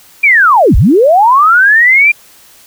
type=linear two-way sweep; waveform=sine; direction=down then up; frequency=2419 to 30.24 to 2419 Hz; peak=-3 dBFS; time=0.23-2.12 s; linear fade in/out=10 ms; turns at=0.76 s; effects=white hiss -41 dBFS RMS until 2.66 s